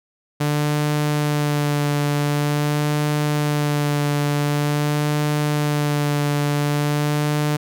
sawtooth tone with vibrato, 147.3 Hz, D3, 6 cents sharp, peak -14 dBFS, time 0.4-7.57 s, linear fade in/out 10 ms, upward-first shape sine, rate 0.46 Hz, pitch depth 20 cents each way, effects none

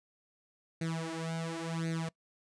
sawtooth tone with flanger, 164 Hz, E3, 9 cents flat, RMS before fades -36 dBFS, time 0.81-2.09 s, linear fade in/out 5 ms, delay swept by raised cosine 0.47 to 4.77 ms, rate 0.93 Hz, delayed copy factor +0.9, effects noise-tail reverb RT60 0.1 s tail -23 dB re dry + resampled to 22050 Hz

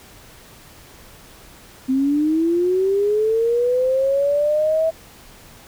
sine linear sweep, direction up, 257 to 652 Hz, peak -15 dBFS, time 1.88-4.91 s, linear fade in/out 20 ms, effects pink hiss -45 dBFS RMS until 5.67 s

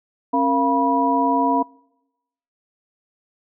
sine tone cluster, 271.8 / 464 / 692 / 973 Hz, C#4 / A#4 / F5 / B5, -34 / -8 / -16 / -26 cents, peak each -20 / -27 / -23 / -19 dBFS, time 0.33-1.63 s, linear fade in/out 10 ms, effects noise-tail reverb RT60 0.9 s tail -26 dB re dry

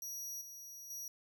sawtooth tone with level steps, 5780 Hz, F#8, 41 cents flat, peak -39 / -46 / -40 dBFS, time 0.02-1.08 s, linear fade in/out 2 ms, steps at 0.41 / 0.9 s, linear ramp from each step 5 ms, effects none

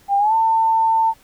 sine tone with pitch glide, 799 to 896.8 Hz, G5 to A5, +33 to +33 cents, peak -13 dBFS, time 0.08-1.14 s, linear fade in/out 50 ms, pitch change +200 cents, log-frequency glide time 0.18-0.34 s, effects pink hiss -52 dBFS RMS until 1.23 s

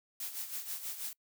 blue noise with tremolo, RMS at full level -38 dBFS, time 0.2-1.13 s, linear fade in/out 2 ms, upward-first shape sine, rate 6.2 Hz, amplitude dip 65%, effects noise-tail reverb RT60 0.1 s tail -25 dB re dry

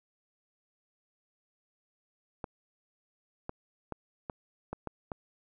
clicks, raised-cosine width 1 ms, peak -22 dBFS, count 7, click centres 2.442 / 3.494 / 3.923 / 4.298 / 4.73 / 4.873 / 5.118 s, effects none

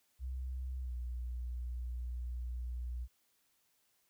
sine tone with pitch glide, 64.1 to 60.78 Hz, C2 to B1, -35 to -27 cents, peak -37 dBFS, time 0.19-3.08 s, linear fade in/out 50 ms, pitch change -92 cents, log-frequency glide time 0.81-0.94 s, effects white hiss -75 dBFS RMS until 4.09 s

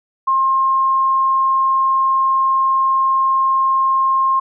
sine tone, 1065 Hz, C6, 30 cents sharp, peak -12 dBFS, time 0.27-4.4 s, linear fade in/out 10 ms, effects none

